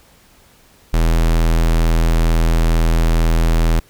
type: tone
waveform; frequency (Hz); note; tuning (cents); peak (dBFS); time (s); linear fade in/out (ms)
square; 41.1; E1; -4; -12; 0.93-3.8; 10
effects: pink hiss -50 dBFS RMS until 3.89 s